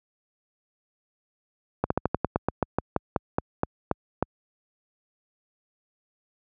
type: slowing click train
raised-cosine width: 1 ms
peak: -8 dBFS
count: 16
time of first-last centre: 1.84-4.226 s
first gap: 64 ms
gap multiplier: 1.12
effects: high-pass 60 Hz 12 dB/octave